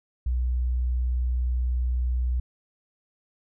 sine tone, 61.74 Hz, B1, in tune, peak -22 dBFS, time 0.26-2.4 s, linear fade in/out 5 ms, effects none

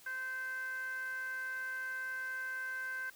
15% pulse tone with band-pass filter, 518 Hz, C5, 17 cents flat, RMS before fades -40 dBFS, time 0.06-3.1 s, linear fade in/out 5 ms, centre 1600 Hz, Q 8.3, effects white hiss -59 dBFS RMS until 3.15 s

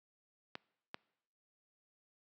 clicks, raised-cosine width 0.3 ms, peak -25 dBFS, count 2, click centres 0.554 / 0.944 s, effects noise-tail reverb RT60 0.8 s tail -24 dB re dry + high-pass 150 Hz 12 dB/octave

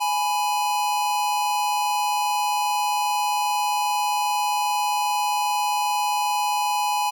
square tone pair together, 832.5 / 990 Hz, G#5 / B5, +4 / +4 cents, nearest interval minor third, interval 300 cents, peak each -23 / -26 dBFS, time 0-7.11 s, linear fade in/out 20 ms, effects none

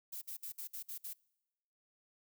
violet noise bursts, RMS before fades -44 dBFS, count 7, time 0.12-1.135 s, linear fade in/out 10 ms, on 97 ms, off 56 ms, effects noise-tail reverb RT60 1.0 s tail -26 dB re dry

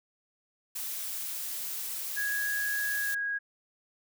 blue noise, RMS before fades -36 dBFS, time 0.75-3.15 s, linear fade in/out 10 ms
sine tone with pitch glide, 1661.2 to 1645.9 Hz, G#6 to G#6, 0 to -16 cents, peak -29 dBFS, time 2.16-3.39 s, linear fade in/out 20 ms, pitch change -16 cents, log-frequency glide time 2.96-3.19 s
effects none

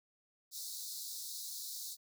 pink high-pass noise, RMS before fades -44 dBFS, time 0.51-1.97 s, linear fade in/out 50 ms, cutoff 3800 Hz, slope 96 dB/octave, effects none

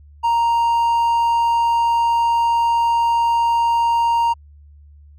triangle tone, 932.3 Hz, A#5, in tune, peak -12 dBFS, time 0.23-4.34 s, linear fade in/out 20 ms, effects added 73 Hz sine -42 dBFS peak until 5.18 s

